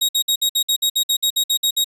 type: tone bursts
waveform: sawtooth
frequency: 3783 Hz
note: A#7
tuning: 25 cents sharp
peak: -12 dBFS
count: 14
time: 0.01-1.844 s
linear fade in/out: 10 ms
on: 79 ms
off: 56 ms
effects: resampled to 32000 Hz